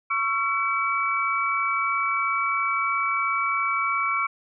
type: tone cluster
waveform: sine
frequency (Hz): 1112 / 1349 / 2286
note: C#6 / E6 / D7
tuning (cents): +5 / +40 / -47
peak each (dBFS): -26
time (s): 0.1-4.27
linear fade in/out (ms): 10
effects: none